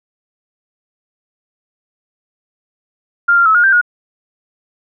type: tone with pitch steps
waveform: sine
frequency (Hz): 1399 / 1388 / 1297 / 1430 / 1571 / 1443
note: F6 / F6 / E6 / F6 / G6 / F#6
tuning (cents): +3 / -11 / -28 / +41 / +3 / -44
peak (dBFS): -7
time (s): 3.28-3.814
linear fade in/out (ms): 10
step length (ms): 89
effects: none